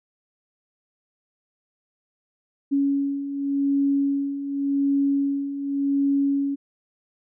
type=beating tone pair; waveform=sine; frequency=278.4 / 279.28 Hz; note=C#4 / C#4; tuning=+8 / +13 cents; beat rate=0.88 Hz; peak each=-27 / -21 dBFS; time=2.71-6.56 s; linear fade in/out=20 ms; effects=none